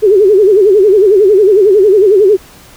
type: tone with vibrato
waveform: sine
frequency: 401.3 Hz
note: G4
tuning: 41 cents sharp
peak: -3 dBFS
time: 0.02-2.37 s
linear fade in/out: 20 ms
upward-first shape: sine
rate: 11 Hz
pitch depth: 150 cents each way
effects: pink hiss -38 dBFS RMS until 2.76 s